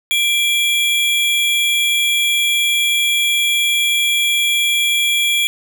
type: tone pair together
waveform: square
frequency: 2358 / 3335 Hz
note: D7 / G#7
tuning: +6 / +7 cents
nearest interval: tritone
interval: 601 cents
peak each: -17 dBFS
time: 0.11-5.47 s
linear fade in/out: 0 ms
effects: none